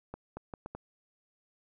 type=accelerating click train; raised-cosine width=1 ms; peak=-26 dBFS; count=5; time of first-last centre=0.14-0.75 s; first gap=230 ms; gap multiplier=0.73; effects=none